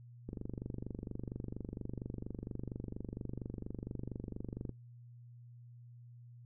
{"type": "click train", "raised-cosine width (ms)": 3, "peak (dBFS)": -28, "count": 108, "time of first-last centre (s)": [0.29, 4.693], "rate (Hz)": 24.3, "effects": ["noise-tail reverb RT60 0.2 s tail -23 dB re dry", "added 120 Hz sine -52 dBFS peak until 6.45 s"]}